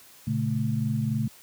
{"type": "tone cluster", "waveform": "sine", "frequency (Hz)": [116.5, 140, 217.9], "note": ["A#2", "C#3", "A3"], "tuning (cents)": [-1, 18, -17], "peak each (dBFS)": -28, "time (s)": [0.27, 1.28], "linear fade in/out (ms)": 5, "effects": ["white hiss -52 dBFS RMS until 1.42 s", "high-pass 60 Hz 12 dB/octave"]}